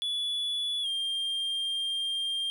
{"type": "tone with pitch glide", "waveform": "triangle", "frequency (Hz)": [3425, 3196], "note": ["A7", "G7"], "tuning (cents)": [-47, 33], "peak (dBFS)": -27, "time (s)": [0.02, 2.5], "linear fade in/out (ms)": 0, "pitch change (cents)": -120, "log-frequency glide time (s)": [0.82, 0.87], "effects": []}